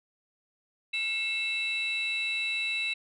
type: tone cluster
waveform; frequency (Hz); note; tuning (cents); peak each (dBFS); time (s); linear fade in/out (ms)
sine; 2168 / 2653 / 3909; C#7 / E7 / B7; -39 / +10 / -19; -36 / -28 / -33; 0.93-2.94; 10
effects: tanh soft clip ceiling -23 dBFS